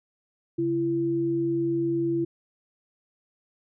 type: tone pair together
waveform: sine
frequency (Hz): 138.59 / 336.4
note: C#3 / E4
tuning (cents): 0 / +35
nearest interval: octave + minor third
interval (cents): 1535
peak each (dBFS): -32 / -23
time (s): 0.58-2.25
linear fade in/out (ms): 10
effects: none